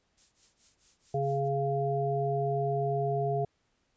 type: noise with tremolo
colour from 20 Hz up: violet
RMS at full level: -50 dBFS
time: 0.17-1.49 s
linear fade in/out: 10 ms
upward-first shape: triangle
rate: 4.6 Hz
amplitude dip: 100%
type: harmonic tone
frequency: 138.59 Hz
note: C#3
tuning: in tune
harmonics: 1 / 3 / 5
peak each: -31 / -31 / -31 dBFS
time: 1.14-3.45 s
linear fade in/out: 5 ms
effects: pink hiss -74 dBFS RMS until 3.96 s + resampled to 16000 Hz